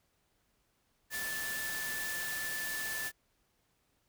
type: tone in noise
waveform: sine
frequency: 1752 Hz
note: A6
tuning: 8 cents flat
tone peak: -37 dBFS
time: 1.1-3.12 s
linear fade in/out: 50 ms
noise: white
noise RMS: -40 dBFS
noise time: 1.1-3.12 s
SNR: 0 dB
effects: pink hiss -75 dBFS RMS until 4.08 s